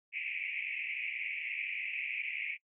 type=band-pass noise; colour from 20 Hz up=white; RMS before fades=-38 dBFS; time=0.12-2.58 s; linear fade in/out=50 ms; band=2100 to 2600 Hz; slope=96 dB/octave; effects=noise-tail reverb RT60 0.1 s tail -24 dB re dry